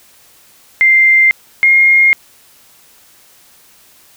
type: tone pair in turn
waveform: sine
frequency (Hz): 2093 / 2135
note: C7 / C7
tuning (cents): 0 / +34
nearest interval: unison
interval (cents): 34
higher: second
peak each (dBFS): -5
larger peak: neither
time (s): 0.81-1.31 / 1.63-2.13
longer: neither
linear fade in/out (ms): 0
effects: white hiss -46 dBFS RMS until 4.16 s